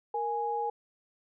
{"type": "tone pair together", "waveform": "sine", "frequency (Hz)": [466.2, 830.6], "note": ["A#4", "G#5"], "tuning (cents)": [0, 0], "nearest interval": "minor seventh", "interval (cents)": 1000, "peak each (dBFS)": [-34, -30], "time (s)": [0.14, 0.7], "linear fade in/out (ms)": 5, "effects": []}